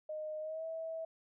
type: tone with pitch glide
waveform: sine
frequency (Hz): 617 to 649.2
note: D#5 to E5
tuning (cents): -15 to -27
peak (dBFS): -38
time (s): 0.09-1.05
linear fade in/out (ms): 5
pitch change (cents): +88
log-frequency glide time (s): 0.4-0.65
effects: none